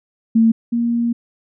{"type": "tone pair in turn", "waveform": "sine", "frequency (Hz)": [225.9, 235.2], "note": ["A3", "A#3"], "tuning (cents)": [46, 16], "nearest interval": "minor second", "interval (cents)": 70, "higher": "second", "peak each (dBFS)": [-9, -15], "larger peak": "first", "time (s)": [[0.35, 0.52], [0.72, 1.13]], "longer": "second", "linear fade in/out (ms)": 10, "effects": []}